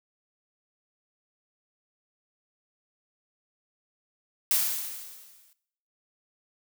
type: noise with exponential decay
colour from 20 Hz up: blue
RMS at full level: -22 dBFS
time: 4.51-5.53 s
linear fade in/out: 1 ms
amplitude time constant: 220 ms
effects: noise-tail reverb RT60 0.7 s tail -18 dB re dry